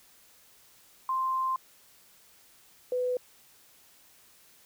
sine tone pair in turn, 1046.5 / 499.3 Hz, C6 / B4, 0 / +19 cents, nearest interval octave + minor second, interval 1281 cents, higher first, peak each -26 dBFS, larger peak neither, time 1.09-1.56 / 2.92-3.17 s, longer first, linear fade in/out 2 ms, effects white hiss -59 dBFS RMS until 4.65 s

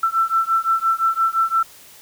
sine beating tone pair, 1334 / 1339.8 Hz, E6 / E6, +20 / +28 cents, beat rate 5.8 Hz, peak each -19 dBFS, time 0.03-1.63 s, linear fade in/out 5 ms, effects white hiss -45 dBFS RMS until 2.01 s

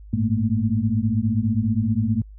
sine tone cluster, 101.5 / 111.1 / 217 / 232.1 Hz, G#2 / A2 / A3 / A#3, -39 / +17 / -24 / -7 cents, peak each -24 dBFS, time 0.13-2.22 s, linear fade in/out 5 ms, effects added 51 Hz sine -39 dBFS peak until 2.38 s

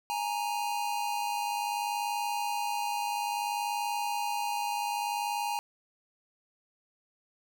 square tone pair together, 830.6 / 931.2 Hz, G#5 / A#5, 0 / -2 cents, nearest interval major second, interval 198 cents, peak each -33 / -34 dBFS, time 0.1-5.59 s, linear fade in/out 0 ms, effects none

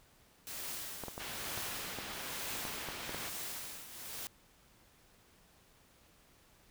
white noise with tremolo, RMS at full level -41 dBFS, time 0.47-4.27 s, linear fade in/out 0 ms, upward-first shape triangle, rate 1.1 Hz, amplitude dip 70%
clicks, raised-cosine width 1 ms, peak -27 dBFS, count 9, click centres 1.037 / 1.083 / 1.179 / 1.576 / 1.987 / 2.652 / 2.887 / 3.094 / 3.146 s
white low-pass noise, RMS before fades -45 dBFS, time 1.19-3.3 s, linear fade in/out 10 ms, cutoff 3500 Hz, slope 12 dB/octave
effects pink hiss -65 dBFS RMS until 6.7 s

